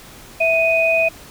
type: tone pair together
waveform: sine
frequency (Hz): 657 / 2491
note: E5 / D#7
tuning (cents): -6 / +1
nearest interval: octave + major seventh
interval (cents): 2307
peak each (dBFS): -16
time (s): 0.4-1.09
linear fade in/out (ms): 10
effects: pink hiss -41 dBFS RMS until 1.3 s